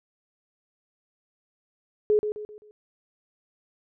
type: tone with echo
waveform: sine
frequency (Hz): 422.2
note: G#4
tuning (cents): +29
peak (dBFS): -17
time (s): 2.1-2.19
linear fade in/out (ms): 0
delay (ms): 130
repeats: 4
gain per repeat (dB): -8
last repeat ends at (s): 2.71
effects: none

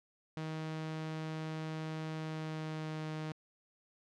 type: tone with pitch glide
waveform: sawtooth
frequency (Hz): 157.8 to 155.81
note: D#3 to D#3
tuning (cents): +25 to +3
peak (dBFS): -34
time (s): 0.37-3.32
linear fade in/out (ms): 0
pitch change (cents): -22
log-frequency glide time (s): 2.15-3.09
effects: low-pass 5000 Hz 12 dB/octave

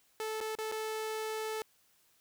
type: tone with dropouts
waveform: sawtooth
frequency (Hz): 436.8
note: A4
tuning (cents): -13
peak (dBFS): -31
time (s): 0.2-1.62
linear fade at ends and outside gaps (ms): 1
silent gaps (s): 0.405-0.411 / 0.552-0.586 / 0.716-0.722
effects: white hiss -69 dBFS RMS until 2.2 s

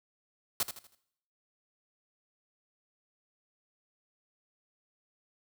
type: noise with echo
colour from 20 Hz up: white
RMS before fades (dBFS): -29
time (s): 0.6-0.63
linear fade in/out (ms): 2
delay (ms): 80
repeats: 4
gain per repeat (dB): -9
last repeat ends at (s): 0.95
effects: noise-tail reverb RT60 0.7 s tail -19 dB re dry

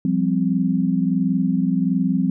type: chord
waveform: sine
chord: F suspended second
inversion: none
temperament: equal with one note detuned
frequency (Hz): 174.61 / 196 / 259.7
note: F3 / G3 / C4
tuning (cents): 0 / 0 / -13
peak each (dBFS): -21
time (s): 0.05-2.3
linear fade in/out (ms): 2
effects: none

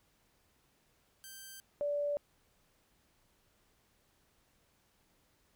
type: tone pair in turn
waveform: 5% pulse / sine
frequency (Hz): 1565 / 580.5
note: G6 / D5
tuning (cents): -3 / -20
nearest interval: octave + perfect fourth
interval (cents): 1717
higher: first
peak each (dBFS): -37 / -31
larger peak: second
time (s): 1.24-1.6 / 1.81-2.17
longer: neither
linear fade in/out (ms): 0
effects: pink hiss -72 dBFS RMS until 5.55 s

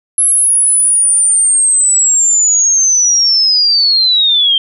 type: linear sweep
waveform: sine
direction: down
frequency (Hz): 11020 to 3136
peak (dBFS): -7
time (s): 0.18-4.58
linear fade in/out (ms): 2
effects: none

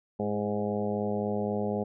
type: harmonic tone with a mistuned harmonic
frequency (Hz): 103.83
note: G#2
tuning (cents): 0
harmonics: 1 / 2 / 3 / 4 / 5 / 6 / 7 / 8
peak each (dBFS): -38 / -31 / -42 / -33 / -35 / -38 / -39 / -42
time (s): 0.19-1.84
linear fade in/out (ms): 10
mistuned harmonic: 3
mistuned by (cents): +47
effects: none

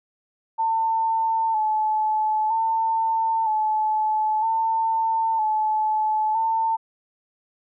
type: tone with vibrato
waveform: sine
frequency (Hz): 880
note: A5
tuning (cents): 0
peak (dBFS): -19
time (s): 0.58-6.77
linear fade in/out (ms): 20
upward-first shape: square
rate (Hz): 0.52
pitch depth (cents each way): 34
effects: none

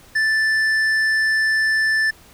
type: tone with tanh clipping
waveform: triangle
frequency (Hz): 1760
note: A6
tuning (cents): 0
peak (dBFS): -17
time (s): 0.15-2.11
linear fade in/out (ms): 10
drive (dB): 12
effects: pink hiss -48 dBFS RMS until 2.33 s

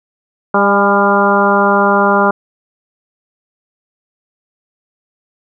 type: harmonic tone with a mistuned harmonic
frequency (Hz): 200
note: G3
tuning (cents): +35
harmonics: 1 / 2 / 3 / 4 / 5 / 6 / 7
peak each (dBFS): -16 / -16 / -16 / -16 / -16 / -16 / -16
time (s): 0.54-2.31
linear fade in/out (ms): 5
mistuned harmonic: 4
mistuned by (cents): +31
effects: none

